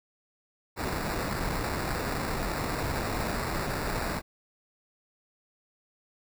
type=noise with sample-and-hold; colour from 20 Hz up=pink; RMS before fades=-31 dBFS; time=0.76-4.22 s; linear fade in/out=50 ms; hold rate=3150 Hz; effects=none